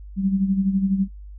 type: tone with tremolo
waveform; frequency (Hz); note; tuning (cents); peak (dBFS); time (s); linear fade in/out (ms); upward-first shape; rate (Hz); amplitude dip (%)
sine; 193.4; G3; -23; -15; 0.16-1.08; 50; sine; 12; 65
effects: noise-tail reverb RT60 0.1 s tail -20 dB re dry + added 50 Hz sine -36 dBFS peak until 1.38 s